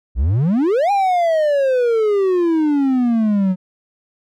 triangle exponential two-way sweep, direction up then down, 55 to 820 to 181.5 Hz, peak -11 dBFS, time 0.15-3.56 s, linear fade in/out 50 ms, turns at 0.91 s, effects none

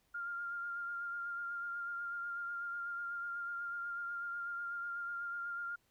sine tone with vibrato, 1399 Hz, F6, 3 cents sharp, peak -38 dBFS, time 0.14-5.76 s, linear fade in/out 10 ms, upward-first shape sine, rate 8.1 Hz, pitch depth 20 cents each way, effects pink hiss -75 dBFS RMS until 5.9 s

